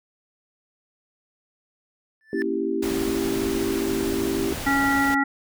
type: tone with exponential growth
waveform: triangle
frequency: 1760 Hz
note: A6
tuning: in tune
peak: -23 dBFS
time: 2.21-2.42 s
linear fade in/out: 0 ms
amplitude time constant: 45 ms
type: chord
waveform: sine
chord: A# diminished seventh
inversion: none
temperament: equal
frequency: 233.1 / 277.2 / 329.6 / 392 Hz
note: A#3 / C#4 / E4 / G4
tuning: 0 / 0 / 0 / 0 cents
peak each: -31 / -29 / -27 / -26 dBFS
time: 2.33-4.53 s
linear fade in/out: 2 ms
type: noise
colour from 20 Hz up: pink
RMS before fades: -32 dBFS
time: 2.82-5.15 s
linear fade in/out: 10 ms
type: harmonic tone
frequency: 277.2 Hz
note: C#4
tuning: in tune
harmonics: 1 / 3 / 5 / 7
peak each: -22 / -25 / -25 / -24 dBFS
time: 4.66-5.24 s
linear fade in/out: 10 ms
effects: none